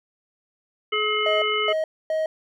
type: harmonic tone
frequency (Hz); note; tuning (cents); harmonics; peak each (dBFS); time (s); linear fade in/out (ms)
425.8; G#4; +43; 1 / 3 / 5 / 7; -26 / -26 / -26 / -26; 0.92-1.73; 10
type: tone bursts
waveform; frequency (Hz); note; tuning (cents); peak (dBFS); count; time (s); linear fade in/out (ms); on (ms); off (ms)
triangle; 631; D#5; +24; -19; 3; 1.26-2.26; 2; 160; 260
effects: none